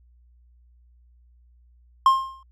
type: tone with exponential decay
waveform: triangle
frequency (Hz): 1063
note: C6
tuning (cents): +27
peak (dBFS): -8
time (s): 2.06-2.43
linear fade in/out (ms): 2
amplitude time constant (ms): 79
effects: added 60 Hz sine -53 dBFS peak until 2.51 s